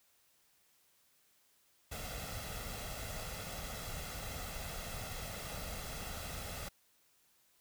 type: noise with comb filter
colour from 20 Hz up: pink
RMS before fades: -43 dBFS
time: 1.91-6.69 s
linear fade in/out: 10 ms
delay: 1.5 ms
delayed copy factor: +0.6
effects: white hiss -71 dBFS RMS until 7.6 s